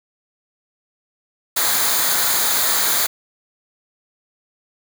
white noise with comb filter, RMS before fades -18 dBFS, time 1.56-3.07 s, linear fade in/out 10 ms, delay 0.36 ms, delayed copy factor -0.6, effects none

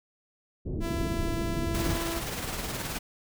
pink low-pass noise, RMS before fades -31 dBFS, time 0.65-1.98 s, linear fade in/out 20 ms, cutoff 390 Hz, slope 24 dB/octave
sawtooth tone, 334.5 Hz, E4, 25 cents sharp, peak -28 dBFS, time 0.8-2.22 s, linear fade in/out 50 ms
pink noise with tremolo, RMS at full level -32 dBFS, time 1.74-2.99 s, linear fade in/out 10 ms, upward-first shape sine, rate 19 Hz, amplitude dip 40%
effects none

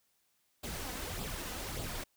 pink noise with flanger, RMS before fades -40 dBFS, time 0.63-2.04 s, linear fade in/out 10 ms, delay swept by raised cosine 0.24 to 4.04 ms, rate 1.7 Hz, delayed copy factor +0.55, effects white hiss -75 dBFS RMS until 2.16 s

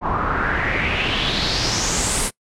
pink noise with low-pass filter sweep, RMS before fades -21 dBFS, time 0.01-2.31 s, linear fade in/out 50 ms, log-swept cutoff 1000 to 10000 Hz, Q 4, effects noise-tail reverb RT60 0.1 s tail -23 dB re dry

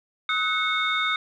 sine tone cluster, 1270 / 1490 / 2189 / 3656 Hz, D#6 / F#6 / C#7 / A#7, +35 / +12 / -22 / -34 cents, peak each -26 / -29 / -26 / -27 dBFS, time 0.29-1.16 s, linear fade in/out 2 ms, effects tanh soft clip ceiling -12 dBFS

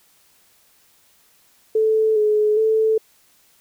sine tone with pitch steps, 438 / 424.3 / 439.6 Hz, A4 / G#4 / A4, -8 / +37 / -2 cents, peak -14 dBFS, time 1.75-2.98 s, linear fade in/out 5 ms, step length 410 ms, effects white hiss -57 dBFS RMS until 3.6 s

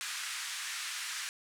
pink band-pass noise, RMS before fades -39 dBFS, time 0.01-1.29 s, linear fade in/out 0 ms, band 1400 to 10000 Hz, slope 24 dB/octave, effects none

